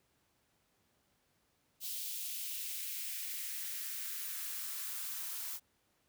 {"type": "noise with high-pass filter sweep", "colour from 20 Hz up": "blue", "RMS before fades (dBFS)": -41, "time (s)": [1.8, 5.6], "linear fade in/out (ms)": 50, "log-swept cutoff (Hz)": [3400, 920], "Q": 1.7, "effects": ["pink hiss -75 dBFS RMS until 6.08 s", "high-pass 60 Hz 12 dB/octave"]}